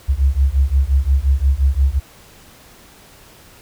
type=beating tone pair; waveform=sine; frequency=65.41 / 71.11 Hz; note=C2 / C#2; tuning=0 / +45 cents; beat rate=5.7 Hz; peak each=-15 dBFS; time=0.08-2 s; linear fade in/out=20 ms; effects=pink hiss -45 dBFS RMS until 3.61 s